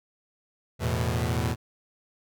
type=chord; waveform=sawtooth; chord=E suspended fourth; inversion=none; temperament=equal; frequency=82.41 / 110 / 123.47 Hz; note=E2 / A2 / B2; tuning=0 / 0 / 0 cents; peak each=-25 dBFS; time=0.79-1.56 s; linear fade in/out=50 ms; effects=none